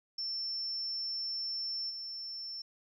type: tone with level steps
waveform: sine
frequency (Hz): 5380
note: E8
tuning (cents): +34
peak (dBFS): -34 / -39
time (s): 0.18-2.62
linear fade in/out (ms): 5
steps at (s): 1.89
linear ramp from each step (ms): 20
effects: 12-bit